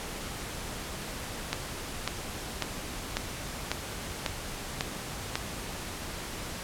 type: click train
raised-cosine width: 0.2 ms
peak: -10 dBFS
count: 8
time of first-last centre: 1.53-5.355 s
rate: 1.83 Hz
effects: pink hiss -38 dBFS RMS until 6.63 s + low-pass 12000 Hz 12 dB/octave